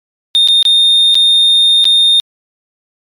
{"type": "tone with dropouts", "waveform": "sine", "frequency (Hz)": 3657, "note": "A#7", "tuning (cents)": -34, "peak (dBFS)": -3, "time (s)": [0.35, 2.2], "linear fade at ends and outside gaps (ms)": 0, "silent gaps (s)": [[0.475, 0.485], [0.627, 0.652], [1.145, 1.153], [1.843, 1.853]], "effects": ["tanh soft clip ceiling -4 dBFS", "MP3 96 kbps"]}